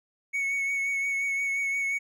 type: tone with vibrato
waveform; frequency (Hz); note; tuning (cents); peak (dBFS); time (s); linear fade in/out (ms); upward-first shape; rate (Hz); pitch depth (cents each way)
triangle; 2217; C#7; 0; -24; 0.33-1.99; 20; triangle; 5.7; 24
effects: none